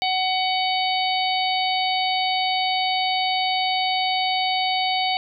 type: harmonic tone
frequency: 750 Hz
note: F#5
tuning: 23 cents sharp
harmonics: 1 / 3 / 4 / 5 / 6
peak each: -22 / -27 / -28 / -29 / -30 dBFS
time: 0.02-5.17 s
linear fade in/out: 0 ms
effects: none